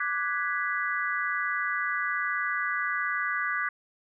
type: chord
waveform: sine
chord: G# half-diminished seventh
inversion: second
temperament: equal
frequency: 1174.7 / 1480 / 1661.2 / 1975.5 Hz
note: D6 / F#6 / G#6 / B6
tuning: 0 / 0 / 0 / 0 cents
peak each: -32 dBFS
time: 0-3.69 s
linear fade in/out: 5 ms
effects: none